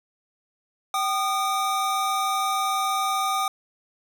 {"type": "tone pair together", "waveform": "square", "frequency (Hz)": [773.4, 1222], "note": ["G5", "D#6"], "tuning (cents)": [-24, -32], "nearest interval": "minor sixth", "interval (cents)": 792, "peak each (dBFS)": [-27, -25], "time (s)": [0.94, 3.48], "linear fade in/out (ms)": 2, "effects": []}